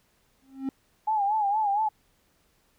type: tone with exponential growth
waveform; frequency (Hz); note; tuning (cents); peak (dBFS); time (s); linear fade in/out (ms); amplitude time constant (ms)
triangle; 267.9; C4; +41; -22; 0.42-0.69; 1; 57
type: tone with vibrato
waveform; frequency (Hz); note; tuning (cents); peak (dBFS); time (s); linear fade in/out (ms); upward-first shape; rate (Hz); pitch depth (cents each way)
sine; 834; G#5; +7; -22; 1.07-1.89; 10; sine; 4.3; 93
effects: pink hiss -67 dBFS RMS until 2.78 s